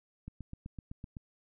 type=click train; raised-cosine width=5 ms; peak=-30 dBFS; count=8; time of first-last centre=0.28-1.168 s; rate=7.88 Hz; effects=none